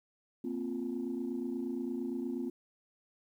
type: chord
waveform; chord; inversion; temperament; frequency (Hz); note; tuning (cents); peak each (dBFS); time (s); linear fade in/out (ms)
sine; Bb suspended second; none; equal; 233.1 / 261.6 / 349.2; Bb3 / C4 / F4; 0 / 0 / 0; -38 / -36 / -38; 0.44-2.5; 5
effects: tanh soft clip ceiling -27 dBFS + 11-bit